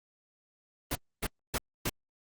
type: noise bursts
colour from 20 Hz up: pink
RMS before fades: -31 dBFS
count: 4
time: 0.91-1.896 s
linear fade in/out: 5 ms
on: 44 ms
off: 270 ms
effects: Opus 32 kbps